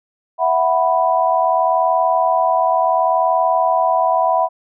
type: chord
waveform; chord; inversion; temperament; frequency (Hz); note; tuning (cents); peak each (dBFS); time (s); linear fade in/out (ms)
sine; E suspended second; none; equal; 659.3 / 740 / 987.8; E5 / F#5 / B5; 0 / 0 / 0; -17; 0.38-4.49; 50
effects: none